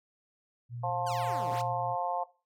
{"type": "tone with tremolo", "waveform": "sine", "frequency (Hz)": 120, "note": "B2", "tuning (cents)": -49, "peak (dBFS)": -37, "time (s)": [0.69, 1.96], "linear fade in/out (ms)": 50, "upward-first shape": "square", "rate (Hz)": 2.4, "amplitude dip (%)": 30}
{"type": "harmonic tone", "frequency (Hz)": 176.8, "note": "F3", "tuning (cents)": 22, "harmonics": [3, 4, 5, 6], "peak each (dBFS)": [-38, -33, -34, -38], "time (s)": [0.83, 2.24], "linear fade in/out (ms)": 10}
{"type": "exponential two-way sweep", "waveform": "10% pulse", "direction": "down then up", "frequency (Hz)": [1654, 134.3, 1654], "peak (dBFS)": -32, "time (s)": [1.06, 1.62], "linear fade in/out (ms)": 10, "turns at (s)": 1.5}
{"effects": ["noise-tail reverb RT60 0.3 s tail -17 dB re dry"]}